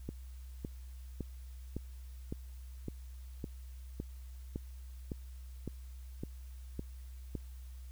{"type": "click train", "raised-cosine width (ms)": 3, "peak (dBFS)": -25, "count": 14, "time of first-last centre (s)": [0.09, 7.353], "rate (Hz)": 1.79, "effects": ["added 63 Hz sine -45 dBFS peak until 7.91 s", "white hiss -65 dBFS RMS until 7.91 s"]}